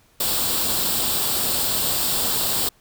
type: noise with comb filter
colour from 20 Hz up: white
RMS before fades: -22 dBFS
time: 0.2-2.69 s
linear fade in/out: 5 ms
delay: 0.24 ms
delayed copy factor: +0.6
effects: pink hiss -58 dBFS RMS until 2.8 s